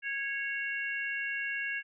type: harmonic tone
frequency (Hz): 551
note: C#5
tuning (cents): -11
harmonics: 3 / 4 / 5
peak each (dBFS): -34 / -38 / -38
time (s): 0.02-1.83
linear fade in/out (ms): 50
effects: none